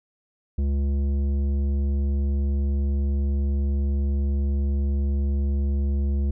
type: tone with tanh clipping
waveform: sine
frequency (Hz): 70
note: C#2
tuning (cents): +18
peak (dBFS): -22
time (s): 0.58-6.31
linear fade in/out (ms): 5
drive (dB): 11
effects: none